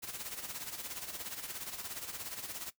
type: noise with tremolo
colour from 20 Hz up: white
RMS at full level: -40 dBFS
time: 0.02-2.71 s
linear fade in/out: 20 ms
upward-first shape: sine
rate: 17 Hz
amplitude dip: 65%
effects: noise-tail reverb RT60 0.1 s tail -17 dB re dry